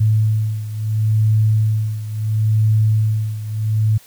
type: beating tone pair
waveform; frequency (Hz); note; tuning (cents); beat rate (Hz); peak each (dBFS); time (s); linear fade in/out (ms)
sine; 108.4 / 109.13; A2 / A2; -25 / -14; 0.73; -15 / -19; 0-3.98; 10
effects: white hiss -47 dBFS RMS until 4.06 s